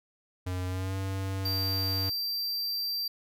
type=tone with pitch glide; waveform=square; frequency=91.4 to 96.22 Hz; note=F#2 to G2; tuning=-21 to -32 cents; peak=-31 dBFS; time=0.46-2.1 s; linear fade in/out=10 ms; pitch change=+89 cents; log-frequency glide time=0.67-0.96 s
type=tone; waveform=square; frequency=4699 Hz; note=D8; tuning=in tune; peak=-30 dBFS; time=1.45-3.08 s; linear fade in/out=5 ms
effects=none